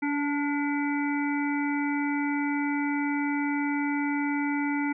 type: harmonic tone with a mistuned harmonic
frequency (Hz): 287.2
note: D4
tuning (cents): -39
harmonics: 1 / 3 / 5 / 7 / 8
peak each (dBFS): -26 / -34 / -37 / -35 / -38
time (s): 0.02-4.93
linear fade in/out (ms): 10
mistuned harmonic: 3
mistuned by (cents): +33
effects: none